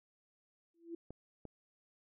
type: tone with exponential growth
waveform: sine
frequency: 336.2 Hz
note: E4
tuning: 34 cents sharp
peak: -38 dBFS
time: 0.74-0.95 s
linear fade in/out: 5 ms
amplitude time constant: 45 ms
type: clicks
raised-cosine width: 2 ms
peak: -34 dBFS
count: 2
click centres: 1.106 / 1.453 s
effects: none